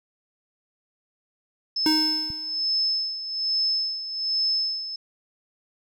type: tone with tremolo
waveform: sine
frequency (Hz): 5230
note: E8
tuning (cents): -15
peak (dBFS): -20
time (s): 1.76-4.96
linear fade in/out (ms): 5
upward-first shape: sine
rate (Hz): 1.2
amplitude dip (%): 70
type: tone with exponential decay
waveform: square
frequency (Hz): 311.3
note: D#4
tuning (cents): +1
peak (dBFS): -19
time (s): 1.86-2.65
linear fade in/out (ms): 2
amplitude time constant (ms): 170
type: click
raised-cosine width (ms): 5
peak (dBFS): -26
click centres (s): 2.303
effects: none